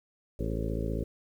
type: harmonic tone with a mistuned harmonic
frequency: 55 Hz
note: A1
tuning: in tune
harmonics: 1 / 2 / 3 / 4 / 5 / 6 / 7 / 8 / 9 / 10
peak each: -33 / -36 / -38 / -39 / -40 / -41 / -41 / -42 / -43 / -43 dBFS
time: 0.39-1.04 s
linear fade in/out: 5 ms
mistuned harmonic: 7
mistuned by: +73 cents
effects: 10-bit